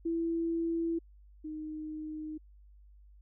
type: tone pair in turn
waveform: sine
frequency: 332.5 / 309.1 Hz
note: E4 / D#4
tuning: +15 / -11 cents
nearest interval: minor second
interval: 126 cents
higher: first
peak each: -29 / -37 dBFS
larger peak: first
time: 0.05-0.99 / 1.44-2.38 s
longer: neither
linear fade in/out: 10 ms
effects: added 50 Hz sine -54 dBFS peak until 3.21 s